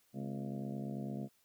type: harmonic tone with a mistuned harmonic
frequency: 69.1 Hz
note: C#2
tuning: 5 cents flat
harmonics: 2 / 3 / 4 / 5 / 6 / 7 / 8 / 9 / 10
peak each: -43 / -41 / -46 / -50 / -54 / -55 / -57 / -54 / -54 dBFS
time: 0.13-1.29 s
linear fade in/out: 50 ms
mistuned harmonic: 4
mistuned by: -100 cents
effects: white hiss -72 dBFS RMS until 1.44 s